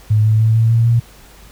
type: tone with pitch steps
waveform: sine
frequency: 107.2 / 109.14 / 111.11 / 113.12 / 115.16 / 117.24 Hz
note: A2 / A2 / A2 / A2 / A#2 / A#2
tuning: -45 / -14 / +17 / +48 / -21 / +10 cents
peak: -9 dBFS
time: 0.1-1 s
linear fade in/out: 10 ms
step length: 150 ms
effects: added 50 Hz sine -43 dBFS peak until 1.51 s + pink hiss -44 dBFS RMS until 1.51 s